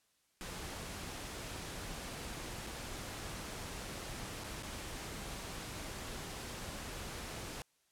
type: noise with dropouts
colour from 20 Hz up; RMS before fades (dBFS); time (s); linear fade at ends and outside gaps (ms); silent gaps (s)
pink; -44; 0.41-7.62; 0; 2.666-2.67 / 4.437-4.442 / 4.625-4.632
effects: white hiss -75 dBFS RMS until 7.91 s + low-pass 11000 Hz 12 dB/octave